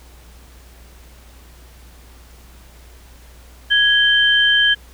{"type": "tone pair together", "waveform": "sine", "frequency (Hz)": [1662, 3119], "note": ["G#6", "G7"], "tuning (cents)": [1, -9], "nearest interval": "major seventh", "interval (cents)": 1090, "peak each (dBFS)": -14, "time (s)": [3.7, 4.75], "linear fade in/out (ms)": 20, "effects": ["added 60 Hz sine -42 dBFS peak until 4.93 s", "pink hiss -48 dBFS RMS until 4.93 s"]}